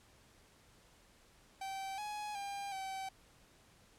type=tone with pitch steps; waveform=45% pulse; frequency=775 / 838 / 800 / 769 Hz; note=G5 / G#5 / G5 / G5; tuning=-20 / +15 / +35 / -33 cents; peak=-40 dBFS; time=1.61-3.09 s; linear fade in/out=5 ms; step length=370 ms; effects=pink hiss -65 dBFS RMS until 3.98 s + low-pass 11000 Hz 12 dB/octave